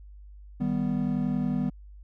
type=chord; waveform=triangle; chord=Eb augmented; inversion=none; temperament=equal; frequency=155.56 / 196 / 246.9 Hz; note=Eb3 / G3 / B3; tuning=0 / 0 / 0 cents; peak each=-29 / -27 / -26 dBFS; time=0.6-1.7 s; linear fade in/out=10 ms; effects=added 50 Hz sine -44 dBFS peak until 2.03 s